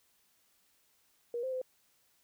sine tone with pitch steps, 475.9 / 521 / 513 Hz, A#4 / C5 / C5, +36 / -7 / -34 cents, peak -33 dBFS, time 1.34-1.616 s, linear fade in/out 2 ms, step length 92 ms, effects white hiss -71 dBFS RMS until 2.23 s

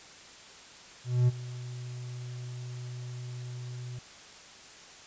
triangle tone with ADSR envelope, 123.47 Hz, B2, in tune, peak -17 dBFS, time 1.04-3.99 s, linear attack 240 ms, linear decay 27 ms, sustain -18 dB, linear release 3 ms, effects white hiss -50 dBFS RMS until 5.06 s + resampled to 16000 Hz

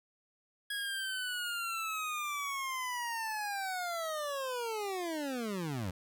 25% pulse linear sweep, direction down, 1661 to 84.2 Hz, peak -31 dBFS, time 0.7-5.91 s, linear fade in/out 5 ms, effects none

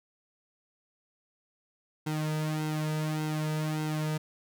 sawtooth tone with flanger, 154.4 Hz, D#3, 13 cents flat, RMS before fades -31 dBFS, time 2.06-4.18 s, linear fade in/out 10 ms, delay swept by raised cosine 1.7 to 2.8 ms, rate 1.7 Hz, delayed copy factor -0.75, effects none

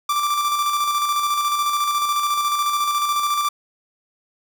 45% pulse tone with tremolo, 1174.7 Hz, D6, in tune, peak -17 dBFS, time 0.09-3.49 s, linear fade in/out 5 ms, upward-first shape square, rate 14 Hz, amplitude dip 35%, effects none

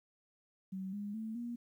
sine tone with pitch steps, 190 / 204.8 / 220.8 / 238 Hz, F#3 / G#3 / A3 / A#3, +46 / -24 / +6 / +36 cents, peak -38 dBFS, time 0.72-1.56 s, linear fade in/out 10 ms, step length 210 ms, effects 12-bit

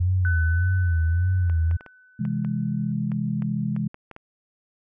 sine tone with vibrato, 86.9 Hz, F2, 8 cents flat, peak -18 dBFS, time 0-1.77 s, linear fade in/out 10 ms, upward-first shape sine, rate 1.7 Hz, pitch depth 120 cents each way
sine tone with exponential decay, 1504 Hz, F#6, 28 cents sharp, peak -25 dBFS, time 0.25-2.92 s, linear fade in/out 1 ms, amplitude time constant 580 ms
clicks, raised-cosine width 0.5 ms, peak -26 dBFS, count 12, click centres 1.498 / 1.712 / 1.809 / 1.863 / 2.252 / 2.448 / 3.118 / 3.422 / 3.764 / 3.944 / 4.113 / 4.164 s
sine chord, C augmented, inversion none, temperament equal, 130.81 / 164.81 / 207.7 Hz, C3 / E3 / G#3, 0 / 0 / 0 cents, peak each -28 / -28 / -26 dBFS, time 2.19-3.88 s, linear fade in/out 10 ms
effects none

